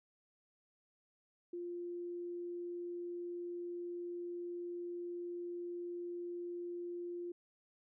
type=tone; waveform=sine; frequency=349.2 Hz; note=F4; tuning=in tune; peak=-40 dBFS; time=1.53-7.32 s; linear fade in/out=5 ms; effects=none